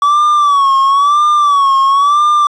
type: tone with vibrato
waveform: triangle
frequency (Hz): 1139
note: C#6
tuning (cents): +47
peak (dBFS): -5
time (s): 0.02-2.47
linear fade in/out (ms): 2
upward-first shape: sine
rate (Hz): 0.99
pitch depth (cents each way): 92
effects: resampled to 22050 Hz + 7-bit